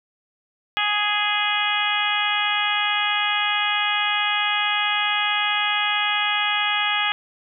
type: harmonic tone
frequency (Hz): 415.4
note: G#4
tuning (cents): 0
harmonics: 2 / 3 / 4 / 5 / 6 / 7 / 8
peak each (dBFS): -27 / -27 / -27 / -27 / -27 / -27 / -27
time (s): 0.77-7.12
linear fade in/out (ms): 0
effects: none